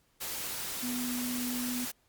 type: tone in noise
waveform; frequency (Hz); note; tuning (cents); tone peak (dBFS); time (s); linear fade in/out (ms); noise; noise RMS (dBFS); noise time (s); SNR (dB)
sine; 246.9; B3; 0; -33; 0.82-1.86; 20; white; -37; 0.2-1.92; +1
effects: pink hiss -70 dBFS RMS until 2.08 s + Opus 48 kbps